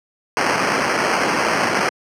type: noise with sample-and-hold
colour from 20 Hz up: blue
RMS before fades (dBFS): -18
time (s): 0.37-1.89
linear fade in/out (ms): 0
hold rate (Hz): 3675
effects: high-pass 200 Hz 12 dB/octave + low-pass 7000 Hz 12 dB/octave